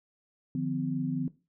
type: tone cluster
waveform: sine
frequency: 150.6 / 174.7 / 254.4 Hz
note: D3 / F3 / C4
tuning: +44 / +1 / -48 cents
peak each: -33 / -34 / -31 dBFS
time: 0.55-1.28 s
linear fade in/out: 2 ms
effects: noise-tail reverb RT60 0.3 s tail -17 dB re dry